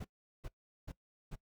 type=noise bursts; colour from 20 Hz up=brown; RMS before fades=-43 dBFS; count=4; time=0-1.358 s; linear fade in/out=10 ms; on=47 ms; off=390 ms; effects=noise-tail reverb RT60 0.1 s tail -20 dB re dry